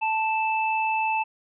sine tone pair together, 880 / 2637 Hz, A5 / E7, 0 / 0 cents, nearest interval octave + perfect fifth, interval 1900 cents, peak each -23 / -27 dBFS, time 0.01-1.24 s, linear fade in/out 20 ms, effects none

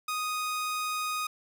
sawtooth tone, 1244.5 Hz, D#6, in tune, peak -26 dBFS, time 0.08-1.27 s, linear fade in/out 5 ms, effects none

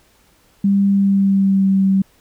sine tone with pitch glide, 198.4 to 193.09 Hz, G3 to G3, +21 to -26 cents, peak -11 dBFS, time 0.64-2.02 s, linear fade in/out 5 ms, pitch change -47 cents, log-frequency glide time 0.88-1.71 s, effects pink hiss -55 dBFS RMS until 2.2 s

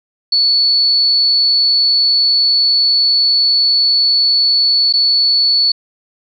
sine tone with dropouts, 4435 Hz, C#8, in tune, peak -9 dBFS, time 0.32-5.72 s, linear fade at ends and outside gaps 5 ms, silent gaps 4.927-4.936 s, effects none

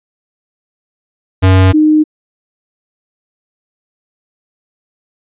square / sine tone pair in turn, 94.1 / 307.3 Hz, F#2 / D#4, +30 / -21 cents, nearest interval octave + minor sixth, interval 2049 cents, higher second, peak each -5 dBFS, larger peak neither, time 1.42-1.73 / 1.73-2.04 s, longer neither, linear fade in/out 20 ms, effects resampled to 8000 Hz

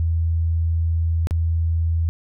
sine tone with dropouts, 82.41 Hz, E2, in tune, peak -17 dBFS, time 0-2.09 s, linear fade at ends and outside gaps 0 ms, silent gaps 1.271-1.309 s, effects none

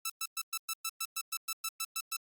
5% pulse tone bursts, 1318.5 Hz, E6, in tune, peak -21 dBFS, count 14, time 0.05-2.166 s, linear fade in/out 5 ms, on 49 ms, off 110 ms, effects Opus 32 kbps

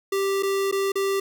square tone with dropouts, 392 Hz, G4, in tune, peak -22 dBFS, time 0.12-1.2 s, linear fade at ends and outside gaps 5 ms, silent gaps 0.426-0.431 / 0.714-0.724 / 0.92-0.955 s, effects none

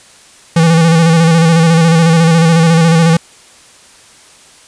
square tone with vibrato, 164.81 Hz, E3, in tune, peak -6 dBFS, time 0.56-3.17 s, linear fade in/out 5 ms, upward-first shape square, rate 14 Hz, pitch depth 37 cents each way, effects white hiss -41 dBFS RMS until 4.67 s + resampled to 22050 Hz

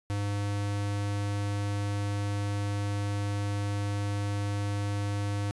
square tone, 101.7 Hz, G#2, 36 cents flat, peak -29 dBFS, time 0.1-5.51 s, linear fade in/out 0 ms, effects resampled to 24000 Hz

